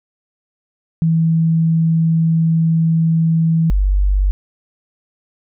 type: tone pair in turn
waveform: sine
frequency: 163.1 / 48.49 Hz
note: E3 / G1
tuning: -18 / -18 cents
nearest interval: octave + major sixth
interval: 2100 cents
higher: first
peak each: -11 dBFS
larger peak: neither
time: 1.02-3.7 / 3.7-4.31 s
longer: first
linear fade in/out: 0 ms
effects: none